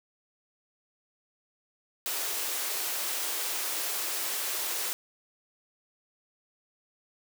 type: high-pass noise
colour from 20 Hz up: white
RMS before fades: -32 dBFS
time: 2.06-4.93 s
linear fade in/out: 0 ms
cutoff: 310 Hz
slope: 48 dB/octave
effects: none